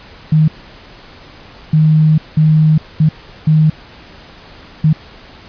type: tone bursts at uneven times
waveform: sine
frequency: 155.56 Hz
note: D#3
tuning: in tune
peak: -6 dBFS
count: 6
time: 0.32-0.48 / 1.73-2.18 / 2.37-2.78 / 3-3.09 / 3.47-3.7 / 4.84-4.93 s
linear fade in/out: 5 ms
effects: pink hiss -38 dBFS RMS until 5.48 s + resampled to 11025 Hz